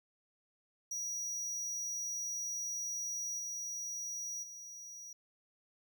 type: tone with level steps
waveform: square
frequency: 5790 Hz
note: F#8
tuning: 38 cents flat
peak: -37 / -39 / -47 dBFS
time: 0.91-5.13 s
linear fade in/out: 5 ms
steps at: 3.38 / 4.42 s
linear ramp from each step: 20 ms
effects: none